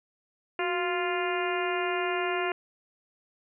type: harmonic tone with a mistuned harmonic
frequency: 349.2 Hz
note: F4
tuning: in tune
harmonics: 1 / 2 / 3 / 4 / 5 / 6 / 7 / 8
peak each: -30 / -33 / -35 / -36 / -37 / -38 / -38 / -39 dBFS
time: 0.59-2.52 s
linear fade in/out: 2 ms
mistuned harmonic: 1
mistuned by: +83 cents
effects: none